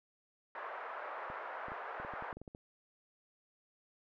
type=band-pass noise; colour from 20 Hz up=white; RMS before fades=-44 dBFS; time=0.55-2.33 s; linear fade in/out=2 ms; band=520 to 1500 Hz; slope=24 dB/octave
type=clicks; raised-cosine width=2 ms; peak=-35 dBFS; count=12; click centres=1.301 / 1.684 / 1.719 / 2 / 2.049 / 2.137 / 2.224 / 2.328 / 2.37 / 2.416 / 2.478 / 2.549 s
effects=none